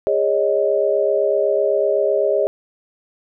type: chord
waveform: sine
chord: Ab suspended fourth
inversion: none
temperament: equal with one note detuned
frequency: 408.6 / 554.4 / 622.3 Hz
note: Ab4 / Db5 / Eb5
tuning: -28 / 0 / 0 cents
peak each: -19 dBFS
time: 0.07-2.47 s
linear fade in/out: 0 ms
effects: none